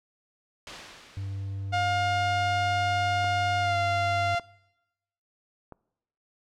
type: noise with exponential decay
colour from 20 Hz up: white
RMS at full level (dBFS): -35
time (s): 0.67-2.24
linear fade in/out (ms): 1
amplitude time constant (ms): 340
type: tone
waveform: triangle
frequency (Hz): 98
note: G2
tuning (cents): 0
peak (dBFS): -29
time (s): 1.17-4.35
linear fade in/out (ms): 0
type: tone with pitch glide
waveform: sawtooth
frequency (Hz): 710 to 693.4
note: F5 to F5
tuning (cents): +28 to -13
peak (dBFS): -20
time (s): 1.72-4.4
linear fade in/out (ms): 20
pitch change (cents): -41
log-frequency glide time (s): 3.6-3.76
type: clicks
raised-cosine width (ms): 1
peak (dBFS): -29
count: 3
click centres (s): 3.244 / 4.397 / 5.723
effects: noise-tail reverb RT60 0.9 s tail -22 dB re dry + low-pass 4000 Hz 12 dB/octave